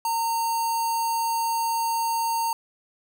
square tone with notch filter, 918 Hz, A#5, 27 cents flat, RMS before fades -25 dBFS, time 0.05-2.53 s, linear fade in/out 2 ms, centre 2200 Hz, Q 0.59, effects none

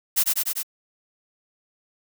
blue noise with echo, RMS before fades -19 dBFS, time 0.16-0.24 s, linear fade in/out 20 ms, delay 98 ms, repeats 4, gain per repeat -2 dB, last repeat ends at 0.632 s, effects none

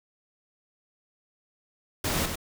pink noise with echo, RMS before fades -28 dBFS, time 2.04-2.26 s, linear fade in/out 5 ms, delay 97 ms, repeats 1, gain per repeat -5 dB, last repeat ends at 2.357 s, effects none

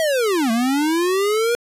square linear two-way sweep, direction down then up, 658 to 220 to 481.4 Hz, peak -17 dBFS, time 0-1.55 s, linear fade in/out 0 ms, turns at 0.51 s, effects resampled to 32000 Hz

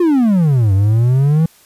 triangle exponential two-way sweep, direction down then up, 364.3 to 94.6 to 165.7 Hz, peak -7 dBFS, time 0-1.46 s, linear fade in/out 5 ms, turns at 0.73 s, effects white hiss -48 dBFS RMS until 1.65 s + resampled to 32000 Hz

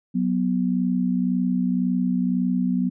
sine tone pair together, 184.9 / 246.8 Hz, F#3 / B3, -1 / -1 cents, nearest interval perfect fourth, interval 500 cents, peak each -22 dBFS, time 0.14-2.9 s, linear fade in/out 20 ms, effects none

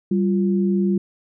sine tone pair together, 194.35 / 349.2 Hz, G3 / F4, -15 / 0 cents, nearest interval minor seventh, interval 1015 cents, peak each -17 / -23 dBFS, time 0.11-0.98 s, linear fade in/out 5 ms, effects none

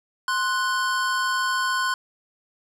square tone pair together, 1046.5 / 1480 Hz, C6 / F#6, 0 / 0 cents, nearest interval tritone, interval 600 cents, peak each -25 dBFS, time 0.28-1.94 s, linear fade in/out 2 ms, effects low-pass 9000 Hz 12 dB/octave

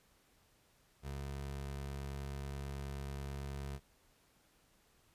25% pulse tone, 69.3 Hz, C#2, in tune, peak -37 dBFS, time 1.02-3.8 s, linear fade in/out 50 ms, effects pink hiss -70 dBFS RMS until 5.14 s + resampled to 32000 Hz

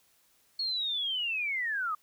sine linear sweep, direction down, 4357 to 1195 Hz, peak -29 dBFS, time 0.59-1.95 s, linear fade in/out 5 ms, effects white hiss -67 dBFS RMS until 2.02 s

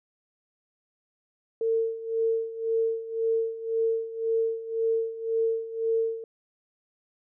sine tone with tremolo, 452.2 Hz, A4, 47 cents sharp, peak -21 dBFS, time 1.61-6.24 s, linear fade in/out 2 ms, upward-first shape sine, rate 1.9 Hz, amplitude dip 80%, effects none

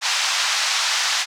white band-pass noise, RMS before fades -21 dBFS, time 0.01-1.26 s, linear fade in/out 50 ms, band 820 to 6100 Hz, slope 24 dB/octave, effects none

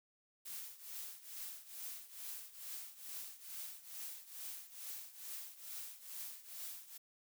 blue noise with tremolo, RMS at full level -45 dBFS, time 0.45-6.98 s, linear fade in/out 10 ms, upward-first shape triangle, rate 2.3 Hz, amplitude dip 85%, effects none

